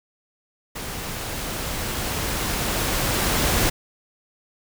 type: noise with level ramp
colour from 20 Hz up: pink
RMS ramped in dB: -32 to -20 dBFS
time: 0.75-3.7 s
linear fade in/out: 10 ms
effects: none